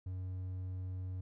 triangle tone, 92.5 Hz, F#2, in tune, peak -36 dBFS, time 0.06-1.21 s, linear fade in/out 5 ms, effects none

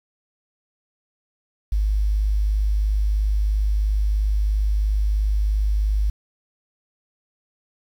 sine tone, 51.5 Hz, G#1, 14 cents flat, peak -17 dBFS, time 1.72-6.1 s, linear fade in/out 5 ms, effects 8-bit

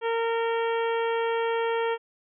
harmonic tone, 459.3 Hz, A#4, 26 cents flat, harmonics 1 / 2 / 3 / 4 / 5 / 6 / 7, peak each -25 / -30 / -36 / -37 / -40 / -42 / -42 dBFS, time 0.01-1.98 s, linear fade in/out 50 ms, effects none

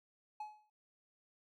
triangle tone with exponential decay, 849 Hz, G#5, 38 cents sharp, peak -37 dBFS, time 0.4-0.7 s, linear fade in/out 5 ms, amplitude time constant 65 ms, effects none

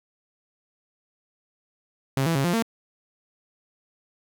sawtooth tone with pitch steps, 135.1 / 165.7 / 136.9 / 174.4 / 228 Hz, C#3 / E3 / C#3 / F3 / A#3, -44 / +9 / -21 / -2 / -38 cents, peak -17 dBFS, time 2.17-2.625 s, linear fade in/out 2 ms, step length 91 ms, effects 9-bit

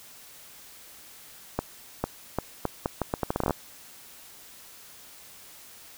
accelerating click train, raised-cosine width 1 ms, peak -11 dBFS, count 16, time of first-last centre 1.59-3.508 s, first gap 450 ms, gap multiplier 0.77, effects white hiss -49 dBFS RMS until 5.97 s

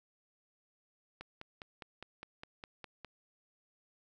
click train, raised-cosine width 0.3 ms, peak -29 dBFS, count 10, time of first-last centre 1.21-3.047 s, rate 4.9 Hz, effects none

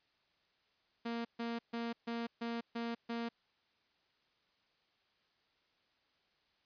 sawtooth tone bursts, 233.1 Hz, A#3, in tune, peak -33 dBFS, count 7, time 1.05-3.29 s, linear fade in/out 10 ms, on 200 ms, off 140 ms, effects white hiss -75 dBFS RMS until 6.65 s + resampled to 11025 Hz

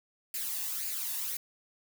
blue noise with flanger, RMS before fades -35 dBFS, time 0.34-1.37 s, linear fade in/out 2 ms, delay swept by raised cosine 0.42 to 1.13 ms, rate 1.9 Hz, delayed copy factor +0.6, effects none

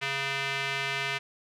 square tone with band-pass filter, 137.8 Hz, C#3, 10 cents flat, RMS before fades -31 dBFS, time 0.01-1.19 s, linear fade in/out 20 ms, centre 2400 Hz, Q 1.9, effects none

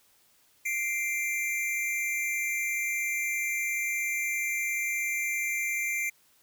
square tone pair together, 2093 / 2356 Hz, C7 / D7, 0 / +5 cents, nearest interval major second, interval 205 cents, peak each -32 / -31 dBFS, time 0.65-6.1 s, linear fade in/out 10 ms, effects white hiss -64 dBFS RMS until 6.42 s

